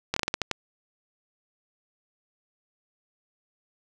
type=slowing click train; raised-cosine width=0.2 ms; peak=-8 dBFS; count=8; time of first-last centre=0.14-0.513 s; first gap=24 ms; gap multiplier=1.26; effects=none